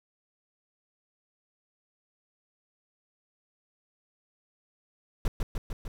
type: noise with echo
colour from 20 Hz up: brown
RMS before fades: -24 dBFS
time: 5.25-5.28 s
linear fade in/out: 2 ms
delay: 150 ms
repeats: 4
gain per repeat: -3 dB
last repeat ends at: 5.88 s
effects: none